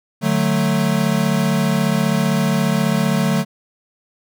square chord, D major, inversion none, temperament equal with one note detuned, 148.88 / 185 / 220 Hz, D3 / F#3 / A3, +24 / 0 / 0 cents, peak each -21 / -20 / -20 dBFS, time 0.21-3.45 s, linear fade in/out 50 ms, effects none

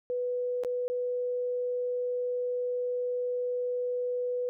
sine tone with dropouts, 493.9 Hz, B4, in tune, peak -28 dBFS, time 0.1-4.49 s, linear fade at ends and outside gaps 0 ms, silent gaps 0.636-0.648 / 0.88-0.9 s, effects none

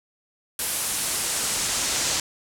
brown noise with band-pass filter sweep, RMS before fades -26 dBFS, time 0.59-2.2 s, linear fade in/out 2 ms, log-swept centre 11000 to 6800 Hz, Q 1.4, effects none

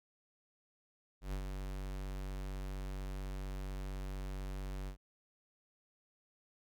square tone with ADSR envelope, 47.85 Hz, G1, 41 cents flat, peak -36 dBFS, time 1.21-4.97 s, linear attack 120 ms, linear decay 80 ms, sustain -4 dB, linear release 93 ms, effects none

